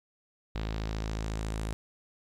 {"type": "tone with low-pass filter sweep", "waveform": "sawtooth", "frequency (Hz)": 54, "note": "A1", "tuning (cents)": -32, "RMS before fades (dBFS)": -34, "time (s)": [0.55, 1.73], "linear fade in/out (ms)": 0, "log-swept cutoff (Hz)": [3900, 10000], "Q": 1.6, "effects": ["11-bit"]}